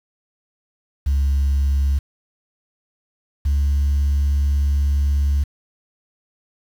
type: tone pair in turn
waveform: sine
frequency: 69.3 / 70.88 Hz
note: C#2 / C#2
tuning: 0 / +39 cents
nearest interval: unison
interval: 39 cents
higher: second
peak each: -13 dBFS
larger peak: neither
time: 1.06-1.99 / 3.45-5.44 s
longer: second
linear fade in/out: 10 ms
effects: tanh soft clip ceiling -13 dBFS + 7-bit